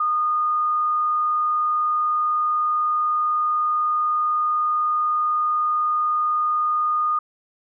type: tone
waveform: sine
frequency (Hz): 1226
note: D#6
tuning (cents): -26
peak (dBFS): -18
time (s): 0-7.19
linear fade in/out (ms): 5
effects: none